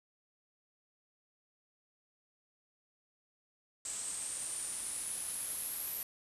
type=noise with low-pass filter sweep; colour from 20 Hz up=white; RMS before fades=-40 dBFS; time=3.85-6.03 s; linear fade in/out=2 ms; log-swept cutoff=8000 to 12000 Hz; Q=9.8; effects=resampled to 32000 Hz